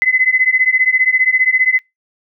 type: beating tone pair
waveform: sine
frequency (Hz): 2024 / 2039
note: B6 / C7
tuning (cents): +42 / -45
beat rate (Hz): 15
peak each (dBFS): -13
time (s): 0.02-1.79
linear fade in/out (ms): 0
effects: noise-tail reverb RT60 0.2 s tail -25 dB re dry